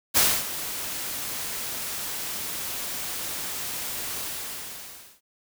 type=noise with ADSR envelope; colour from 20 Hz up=white; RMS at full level=-18 dBFS; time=0.14-5.21 s; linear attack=30 ms; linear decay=260 ms; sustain=-14 dB; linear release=1000 ms; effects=none